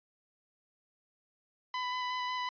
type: tone with vibrato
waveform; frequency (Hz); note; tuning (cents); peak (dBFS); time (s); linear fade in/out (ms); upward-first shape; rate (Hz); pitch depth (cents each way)
sawtooth; 1000; B5; +21; -29; 1.74-2.49; 2; square; 5.5; 10
effects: resampled to 11025 Hz